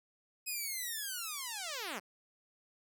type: linear sweep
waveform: 5% pulse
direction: down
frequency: 2545 to 166.3 Hz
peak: -27 dBFS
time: 0.46-2 s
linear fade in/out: 20 ms
effects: none